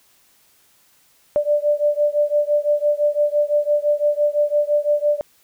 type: beating tone pair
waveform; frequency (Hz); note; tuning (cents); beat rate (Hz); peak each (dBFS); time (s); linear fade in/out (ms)
sine; 587.3 / 593.2; D5 / D5; 0 / +17; 5.9; -18 / -19; 1.36-5.21; 0
effects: white hiss -57 dBFS RMS until 5.43 s